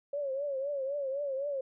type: tone with vibrato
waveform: sine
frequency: 554.4 Hz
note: C#5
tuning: in tune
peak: -31 dBFS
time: 0.13-1.61 s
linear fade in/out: 5 ms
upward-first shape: triangle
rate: 3.9 Hz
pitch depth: 110 cents each way
effects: none